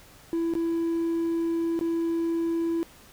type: tone with dropouts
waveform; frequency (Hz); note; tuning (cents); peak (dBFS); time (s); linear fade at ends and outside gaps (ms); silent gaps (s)
triangle; 332.9; E4; +17; -21; 0.33-2.83; 0; 0.537-0.552 / 1.791-1.811
effects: tanh soft clip ceiling -18 dBFS + pink hiss -52 dBFS RMS until 3.12 s